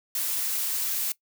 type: noise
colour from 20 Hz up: blue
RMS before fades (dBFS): -28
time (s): 0.15-1.12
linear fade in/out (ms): 2
effects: noise-tail reverb RT60 0.1 s tail -20 dB re dry